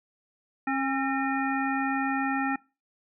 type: harmonic tone with a mistuned harmonic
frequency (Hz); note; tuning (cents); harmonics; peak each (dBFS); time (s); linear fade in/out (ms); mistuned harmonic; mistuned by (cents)
270.7; C#4; -41; 1 / 3 / 5 / 7 / 9; -28 / -30 / -33 / -33 / -38; 0.67-2.56; 5; 7; -59
effects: noise-tail reverb RT60 0.3 s tail -23 dB re dry